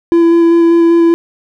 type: tone with vibrato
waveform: triangle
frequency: 336.5 Hz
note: E4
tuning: 36 cents sharp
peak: -3 dBFS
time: 0.12-1.14 s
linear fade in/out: 0 ms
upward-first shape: square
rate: 5.1 Hz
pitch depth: 9 cents each way
effects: none